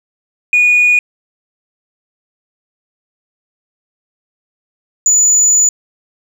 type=tone pair in turn; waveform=sine; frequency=2456 / 6964 Hz; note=D#7 / A8; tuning=-23 / -19 cents; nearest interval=octave + tritone; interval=1804 cents; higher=second; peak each=-5 dBFS; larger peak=neither; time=0.53-0.99 / 5.06-5.69 s; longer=second; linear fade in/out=2 ms; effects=tanh soft clip ceiling -4 dBFS + 7-bit